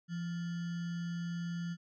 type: tone with sample-and-hold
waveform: sine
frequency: 170.8 Hz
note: F3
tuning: 38 cents flat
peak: -35 dBFS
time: 0.08-1.77 s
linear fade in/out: 50 ms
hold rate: 1575 Hz
effects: resampled to 16000 Hz